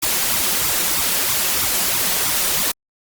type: noise with flanger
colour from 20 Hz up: white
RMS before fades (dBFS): -19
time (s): 0.02-2.72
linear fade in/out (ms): 10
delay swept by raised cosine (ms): 0.82 to 5.62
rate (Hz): 3.1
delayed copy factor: +0.65
effects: Opus 48 kbps